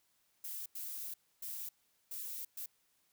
violet noise bursts at uneven times, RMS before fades -43 dBFS, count 5, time 0.44-0.66 / 0.75-1.14 / 1.42-1.69 / 2.11-2.45 / 2.57-2.66 s, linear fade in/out 5 ms, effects white hiss -75 dBFS RMS until 3.12 s

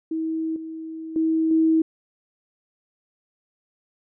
sine tone with level steps, 321.2 Hz, E4, 45 cents flat, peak -23 / -31 / -18 / -15 dBFS, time 0.11-1.82 s, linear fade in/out 5 ms, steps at 0.56 / 1.16 / 1.51 s, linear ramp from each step 2 ms, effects none

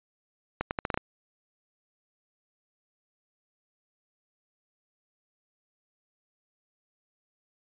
accelerating click train, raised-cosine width 0.5 ms, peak -13 dBFS, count 7, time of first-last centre 0.61-0.975 s, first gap 99 ms, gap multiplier 0.8, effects resampled to 8000 Hz

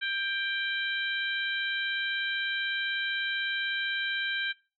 harmonic tone with a mistuned harmonic, 784 Hz, G5, in tune, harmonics 2 / 3 / 4 / 5, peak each -31 / -37 / -36 / -38 dBFS, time 0.01-4.53 s, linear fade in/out 20 ms, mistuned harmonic 2, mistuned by +19 cents, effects noise-tail reverb RT60 0.3 s tail -20 dB re dry

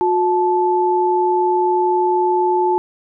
sine tone pair together, 361.2 / 872 Hz, F#4 / A5, -42 / -16 cents, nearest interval octave + minor third, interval 1526 cents, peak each -16 dBFS, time 0.01-2.78 s, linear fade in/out 0 ms, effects none

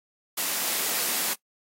white high-pass noise, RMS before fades -27 dBFS, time 0.37-1.34 s, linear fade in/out 10 ms, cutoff 180 Hz, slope 24 dB/octave, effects noise-tail reverb RT60 0.1 s tail -19 dB re dry + AAC 48 kbps

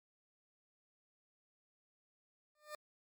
20% pulse tone with exponential growth, 602 Hz, D5, 43 cents sharp, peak -36 dBFS, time 2.55-2.75 s, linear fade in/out 2 ms, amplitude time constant 42 ms, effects MP3 96 kbps

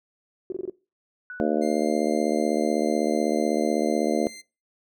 sine tone bursts, 370.1 Hz, F#4, in tune, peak -26 dBFS, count 5, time 0.5-0.698 s, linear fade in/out 2 ms, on 22 ms, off 22 ms
sine tone with exponential decay, 1480 Hz, F#6, in tune, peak -33 dBFS, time 1.3-1.9 s, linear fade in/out 1 ms, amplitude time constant 130 ms
harmonic tone, 76 Hz, D#2, 40 cents flat, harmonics 3 / 4 / 5 / 6 / 7 / 8 / 9, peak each -26 / -27 / -28 / -29 / -29 / -30 / -31 dBFS, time 1.4-4.27 s, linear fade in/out 0 ms
15% pulse tone with pitch glide, 2100 to 2083 Hz, C7 to C7, +6 to -8 cents, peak -34 dBFS, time 1.61-4.42 s, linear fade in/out 20 ms, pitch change -14 cents, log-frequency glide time 1.86-3.33 s
effects noise-tail reverb RT60 0.3 s tail -21 dB re dry

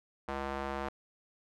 square tone with band-pass filter, 68.7 Hz, C#2, 15 cents flat, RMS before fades -37 dBFS, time 0.28-0.89 s, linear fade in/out 5 ms, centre 940 Hz, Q 1, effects none

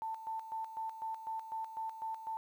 sine tone with tremolo, 890 Hz, A5, 20 cents sharp, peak -36 dBFS, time 0.02-2.37 s, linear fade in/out 0 ms, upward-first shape square, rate 4 Hz, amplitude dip 65%, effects 11-bit

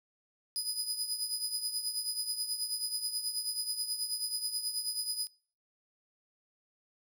25% pulse tone with tremolo, 4978 Hz, D#8, in tune, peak -25 dBFS, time 0.56-5.27 s, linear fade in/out 0 ms, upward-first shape triangle, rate 9.3 Hz, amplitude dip 70%, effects noise-tail reverb RT60 0.5 s tail -25 dB re dry

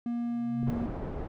triangle tone with pitch glide, 237.1 to 235.3 Hz, A#3 to A#3, +30 to +16 cents, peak -27 dBFS, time 0.06-0.86 s, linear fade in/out 2 ms, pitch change -14 cents, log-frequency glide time 0.23-0.62 s
sine tone with exponential growth, 130.81 Hz, C3, in tune, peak -25 dBFS, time 0.19-0.7 s, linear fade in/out 0 ms, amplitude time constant 110 ms
clicks, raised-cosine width 3 ms, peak -26 dBFS, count 4, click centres 0.631 / 0.732 / 0.821 / 0.898 s
pink low-pass noise, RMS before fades -36 dBFS, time 0.66-1.28 s, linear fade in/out 20 ms, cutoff 730 Hz, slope 12 dB/octave
effects none

